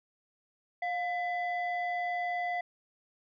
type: tone pair together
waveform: sine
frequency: 708.5 / 2004 Hz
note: F5 / B6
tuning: +25 / +25 cents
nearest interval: octave + tritone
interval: 1800 cents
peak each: -30 / -34 dBFS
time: 0.82-2.61 s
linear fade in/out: 5 ms
effects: tanh soft clip ceiling -26 dBFS